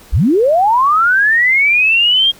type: linear sweep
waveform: sine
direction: up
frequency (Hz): 32.55 to 3252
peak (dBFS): -8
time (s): 0.12-2.32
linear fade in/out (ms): 20
effects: pink hiss -42 dBFS RMS until 2.39 s